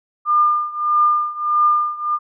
sine tone with tremolo, 1204 Hz, D6, 43 cents sharp, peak -10 dBFS, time 0.25-2.19 s, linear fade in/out 50 ms, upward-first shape triangle, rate 1.6 Hz, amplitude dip 90%, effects none

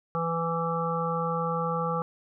harmonic tone, 166.2 Hz, E3, 15 cents sharp, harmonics 1 / 3 / 5 / 7 / 8, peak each -31 / -31 / -34 / -31 / -36 dBFS, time 0.15-2.02 s, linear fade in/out 0 ms, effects none

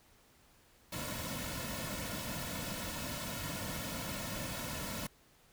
pink noise with comb filter, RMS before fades -40 dBFS, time 0.92-5.07 s, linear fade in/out 5 ms, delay 2.5 ms, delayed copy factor -0.7, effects pink hiss -65 dBFS RMS until 5.52 s

